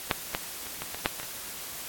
clicks, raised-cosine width 0.3 ms, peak -7 / -11 / -23 / -17 / -18 / -7 / -20 / -23 dBFS, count 8, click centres 0.112 / 0.349 / 0.668 / 0.82 / 0.946 / 1.059 / 1.199 / 1.231 s, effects white hiss -39 dBFS RMS until 1.88 s + AAC 64 kbps

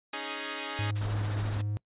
5% pulse chord, C# suspended second, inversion none, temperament equal with one note detuned, 277.2 / 311.1 / 416.5 Hz, C#4 / D#4 / G#4, 0 / 0 / +5 cents, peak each -28 / -27 / -27 dBFS, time 0.13-0.91 s, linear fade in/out 5 ms
triangle tone with vibrato, 103.83 Hz, G#2, in tune, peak -27 dBFS, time 0.79-1.77 s, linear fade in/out 0 ms, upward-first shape triangle, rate 3.4 Hz, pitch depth 12 cents each way
white noise with tremolo, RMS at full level -39 dBFS, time 0.95-1.62 s, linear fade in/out 10 ms, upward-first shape triangle, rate 14 Hz, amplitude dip 55%
pink low-pass noise, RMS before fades -40 dBFS, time 1.01-1.61 s, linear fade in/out 2 ms, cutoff 1900 Hz, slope 96 dB/octave
effects noise-tail reverb RT60 0.1 s tail -24 dB re dry + resampled to 8000 Hz

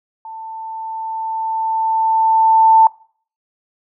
sine tone with level ramp, 890 Hz, A5, 20 cents sharp, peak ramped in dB -29 to -5 dBFS, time 0.25-2.87 s, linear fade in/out 2 ms, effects noise-tail reverb RT60 0.5 s tail -23 dB re dry

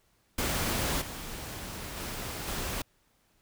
pink noise with level steps, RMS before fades -30 / -40 / -37 / -34 dBFS, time 0.38-2.82 s, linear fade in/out 5 ms, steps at 1.01 / 1.96 / 2.47 s, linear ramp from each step 10 ms, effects pink hiss -69 dBFS RMS until 3.41 s

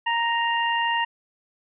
harmonic tone, 932.3 Hz, A#5, in tune, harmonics 1 / 2 / 3, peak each -23 / -26 / -28 dBFS, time 0.06-1.05 s, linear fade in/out 10 ms, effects none

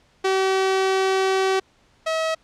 sawtooth tone pair in turn, 382 / 642.4 Hz, G4 / E5, -45 / -45 cents, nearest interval major sixth, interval 900 cents, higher second, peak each -14 / -17 dBFS, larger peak first, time 0.24-1.6 / 2.06-2.35 s, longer first, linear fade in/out 10 ms, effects pink hiss -59 dBFS RMS until 2.43 s + low-pass 6000 Hz 12 dB/octave

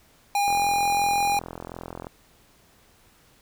square tone, 811 Hz, G#5, 41 cents flat, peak -21 dBFS, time 0.35-1.39 s, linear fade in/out 2 ms
click train, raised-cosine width 1 ms, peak -21 dBFS, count 69, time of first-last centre 0.48-2.069 s, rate 42.8 Hz
effects pink hiss -58 dBFS RMS until 3.41 s

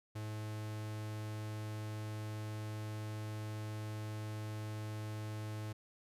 45% pulse tone, 107.4 Hz, A2, 41 cents flat, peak -40 dBFS, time 0.15-5.73 s, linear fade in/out 10 ms, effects resampled to 32000 Hz

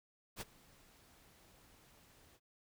pink noise with ADSR envelope, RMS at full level -42 dBFS, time 0.36-2.4 s, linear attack 52 ms, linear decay 23 ms, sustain -23 dB, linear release 55 ms, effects none

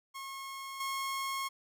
sawtooth tone with level steps, 1085 Hz, C#6, 37 cents flat, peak -37 / -30 dBFS, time 0.14-1.49 s, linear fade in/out 20 ms, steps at 0.8 s, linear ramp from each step 5 ms, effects none

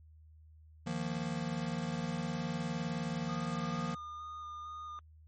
square chord, Eb suspended second, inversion none, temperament just, 155.56 / 175.01 / 233.3 Hz, Eb3 / F3 / Bb3, 0 / +4 / +2 cents, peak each -40 / -39 / -40 dBFS, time 0.86-3.95 s, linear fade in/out 10 ms
triangle tone with vibrato, 1220 Hz, D#6, 34 cents flat, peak -40 dBFS, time 3.29-4.99 s, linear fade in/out 0 ms, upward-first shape square, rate 2.2 Hz, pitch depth 11 cents each way
effects added 78 Hz sine -55 dBFS peak until 5.27 s + MP3 32 kbps

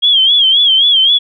sine tone with vibrato, 3249 Hz, G#7, 39 cents flat, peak -6 dBFS, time 0.02-1.19 s, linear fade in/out 20 ms, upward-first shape sine, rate 3.8 Hz, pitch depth 100 cents each way, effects none

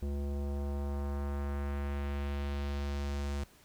square tone with low-pass filter sweep, 70.9 Hz, C#2, 40 cents sharp, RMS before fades -35 dBFS, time 0.02-3.44 s, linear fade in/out 5 ms, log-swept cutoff 420 to 8500 Hz, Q 1.1, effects pink hiss -61 dBFS RMS until 3.64 s

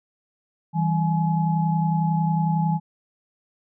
sine tone cluster, 162.8 / 193.8 / 846 Hz, E3 / G3 / G#5, -21 / -20 / +32 cents, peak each -20 / -28 / -26 dBFS, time 0.73-2.8 s, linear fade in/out 50 ms, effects none

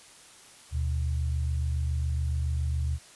sine tone pair together, 76.31 / 123.47 Hz, D#2 / B2, -33 / 0 cents, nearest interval minor sixth, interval 833 cents, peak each -26 / -33 dBFS, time 0.71-2.99 s, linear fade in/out 50 ms, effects white hiss -52 dBFS RMS until 3.15 s + resampled to 24000 Hz

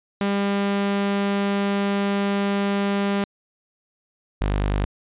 sawtooth tone pair in turn, 200 / 50 Hz, G3 / G1, +35 / +35 cents, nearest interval 2 octaves, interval 2400 cents, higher first, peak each -16 dBFS, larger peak neither, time 0.21-3.24 / 4.41-4.85 s, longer first, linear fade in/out 0 ms, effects resampled to 8000 Hz

